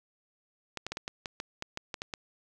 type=clicks; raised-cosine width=0.2 ms; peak=-18 dBFS; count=12; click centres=0.773 / 0.866 / 0.92 / 0.971 / 1.079 / 1.258 / 1.401 / 1.624 / 1.774 / 1.942 / 2.019 / 2.138 s; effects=none